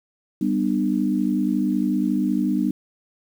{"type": "chord", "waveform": "sine", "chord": "G major", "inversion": "none", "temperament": "equal with one note detuned", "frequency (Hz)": [196, 246.9, 301.4], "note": ["G3", "B3", "D4"], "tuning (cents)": [0, 0, 45], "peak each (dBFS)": -23, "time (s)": [0.41, 2.71], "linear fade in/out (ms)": 5, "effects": ["8-bit"]}